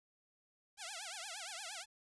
5% pulse tone with vibrato, 750 Hz, F#5, 23 cents sharp, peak -32 dBFS, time 0.77-1.86 s, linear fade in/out 50 ms, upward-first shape triangle, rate 8.6 Hz, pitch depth 280 cents each way, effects resampled to 24000 Hz + 12-bit

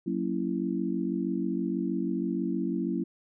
sine chord, F# dominant seventh, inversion none, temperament just, 185 / 231.2 / 277.5 / 333 Hz, F#3 / A#3 / C#4 / E4, 0 / -14 / +2 / +18 cents, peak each -32 / -33 / -33 / -32 dBFS, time 0.06-3.04 s, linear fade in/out 10 ms, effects none

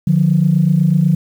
sine tone pair together, 150 / 178.11 Hz, D3 / F3, +37 / +34 cents, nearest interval minor third, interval 297 cents, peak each -12 dBFS, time 0.07-1.15 s, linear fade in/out 5 ms, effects tanh soft clip ceiling -2 dBFS + 7-bit

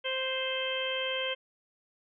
harmonic tone, 523.3 Hz, C5, in tune, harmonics 1 / 2 / 3 / 4 / 5 / 6, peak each -34 / -42 / -40 / -39 / -38 / -34 dBFS, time 0.04-1.35 s, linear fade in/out 20 ms, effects none

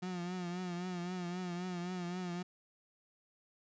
35% pulse tone with vibrato, 178.7 Hz, F3, 40 cents sharp, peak -36 dBFS, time 0.02-2.43 s, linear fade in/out 10 ms, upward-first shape triangle, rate 3.8 Hz, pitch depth 68 cents each way, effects resampled to 16000 Hz

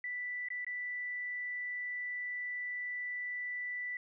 sine tone with dropouts, 1975.5 Hz, B6, in tune, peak -36 dBFS, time 0.04-3.97 s, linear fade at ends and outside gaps 2 ms, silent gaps 0.486-0.503 / 0.647-0.666 s, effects none

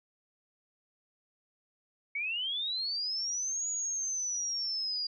sine linear two-way sweep, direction up then down, 2200 to 6840 to 4799 Hz, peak -31 dBFS, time 2.15-5.07 s, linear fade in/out 5 ms, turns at 3.68 s, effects none

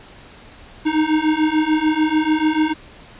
square beating tone pair, 306.6 / 313.4 Hz, D#4 / D#4, -25 / +13 cents, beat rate 6.8 Hz, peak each -20 / -18 dBFS, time 0.85-2.74 s, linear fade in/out 20 ms, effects pink hiss -43 dBFS RMS until 3.19 s + resampled to 8000 Hz

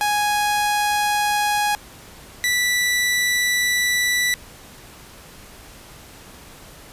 sawtooth tone pair in turn, 830.6 / 1967.5 Hz, G#5 / B6, 0 / -7 cents, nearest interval octave + minor third, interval 1493 cents, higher second, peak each -14 dBFS, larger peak neither, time 0.01-1.75 / 2.44-4.34 s, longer second, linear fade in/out 0 ms, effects pink hiss -43 dBFS RMS until 6.92 s + resampled to 32000 Hz

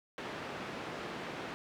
pink band-pass noise, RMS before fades -42 dBFS, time 0.18-1.54 s, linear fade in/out 0 ms, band 190 to 2800 Hz, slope 12 dB/octave, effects none

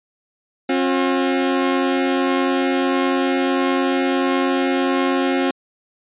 sawtooth tone pair together, 269.1 / 358.3 Hz, C4 / F4, +49 / +44 cents, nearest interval perfect fourth, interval 495 cents, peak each -14 / -17 dBFS, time 0.69-5.51 s, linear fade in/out 5 ms, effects resampled to 8000 Hz

